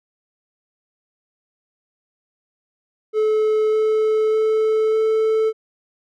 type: tone with pitch steps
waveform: triangle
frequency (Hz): 432 / 434.5 / 437 / 439.6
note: A4 / A4 / A4 / A4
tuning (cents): -32 / -22 / -12 / -2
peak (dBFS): -13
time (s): 3.13-5.53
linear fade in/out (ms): 50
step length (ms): 600
effects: none